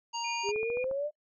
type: harmonic tone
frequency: 936 Hz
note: A#5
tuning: 7 cents sharp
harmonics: 1 / 3 / 5 / 7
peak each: -34 / -39 / -41 / -42 dBFS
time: 0.13-0.52 s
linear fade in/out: 20 ms
type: tone with tremolo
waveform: sine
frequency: 2437 Hz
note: D#7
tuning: 37 cents flat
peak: -34 dBFS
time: 0.24-0.84 s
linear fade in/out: 5 ms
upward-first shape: triangle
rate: 3.5 Hz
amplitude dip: 40%
type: exponential sweep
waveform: sine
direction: up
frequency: 393.6 to 609 Hz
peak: -29 dBFS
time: 0.43-1.11 s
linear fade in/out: 50 ms
type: click train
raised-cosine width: 1 ms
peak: -31 dBFS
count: 7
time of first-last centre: 0.49-0.913 s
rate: 14.2 Hz
effects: noise-tail reverb RT60 0.1 s tail -24 dB re dry